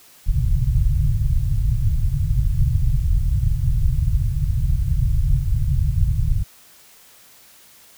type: low-pass noise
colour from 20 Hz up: pink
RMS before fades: -18 dBFS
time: 0.26-6.44 s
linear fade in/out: 20 ms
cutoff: 150 Hz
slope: 96 dB/octave
effects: white hiss -49 dBFS RMS until 7.97 s